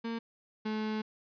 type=tone pair in turn; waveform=35% pulse; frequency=229.6 / 216 Hz; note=A#3 / A3; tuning=-26 / -32 cents; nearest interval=minor second; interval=106 cents; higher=first; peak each=-32 / -30 dBFS; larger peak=second; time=0.04-0.19 / 0.65-1.02 s; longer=second; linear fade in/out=10 ms; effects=resampled to 11025 Hz